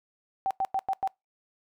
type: tone bursts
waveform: sine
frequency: 772 Hz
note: G5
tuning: 27 cents flat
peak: -24 dBFS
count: 5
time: 0.46-1.075 s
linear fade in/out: 0 ms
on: 47 ms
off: 95 ms
effects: noise-tail reverb RT60 0.2 s tail -25 dB re dry